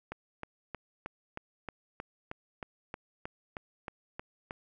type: click train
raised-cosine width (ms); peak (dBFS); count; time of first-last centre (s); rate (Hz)
0.5; -23; 15; 0.12-4.509; 3.19
effects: none